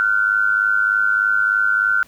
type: tone pair together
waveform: sine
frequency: 1400 / 1503.3 Hz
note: F6 / F#6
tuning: +4 / +27 cents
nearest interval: minor second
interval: 123 cents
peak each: -17 dBFS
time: 0-2.03 s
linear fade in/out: 0 ms
effects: pink hiss -50 dBFS RMS until 2.07 s